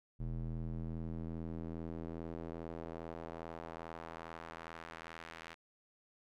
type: tone with band-pass filter sweep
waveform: square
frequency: 41.2 Hz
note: E1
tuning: in tune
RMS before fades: -44 dBFS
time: 0.19-5.55 s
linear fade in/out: 20 ms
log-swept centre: 120 to 2100 Hz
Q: 1
effects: none